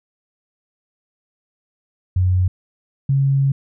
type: tone pair in turn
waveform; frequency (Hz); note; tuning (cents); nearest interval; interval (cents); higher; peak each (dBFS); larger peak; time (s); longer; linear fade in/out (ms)
sine; 91.6 / 137.24; F#2 / C#3; -17 / -17; perfect fifth; 700; second; -13; neither; 2.16-2.48 / 3.09-3.52; second; 5
effects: none